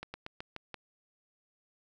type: slowing click train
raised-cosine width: 0.3 ms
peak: -24 dBFS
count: 6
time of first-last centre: 0.03-0.743 s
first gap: 110 ms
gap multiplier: 1.13
effects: none